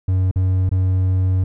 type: tone with dropouts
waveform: triangle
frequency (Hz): 93.2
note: F#2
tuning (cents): +13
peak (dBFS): -12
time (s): 0.08-1.44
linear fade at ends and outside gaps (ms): 5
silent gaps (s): 0.313-0.358 / 0.693-0.714
effects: none